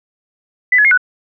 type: tone with pitch steps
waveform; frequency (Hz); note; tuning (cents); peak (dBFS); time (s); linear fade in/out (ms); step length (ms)
sine; 1995 / 1696 / 2142 / 1482; B6 / G#6 / C7 / F#6; +17 / +36 / +40 / +2; -7; 0.72-0.976; 5; 64
effects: none